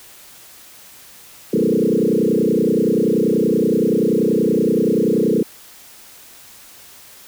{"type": "tone with frequency modulation", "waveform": "sine", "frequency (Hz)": 329.6, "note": "E4", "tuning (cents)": 0, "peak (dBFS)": -13, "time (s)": [1.53, 5.43], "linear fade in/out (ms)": 5, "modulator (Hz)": 30.5, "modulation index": 4.9, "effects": ["white hiss -43 dBFS RMS until 7.27 s"]}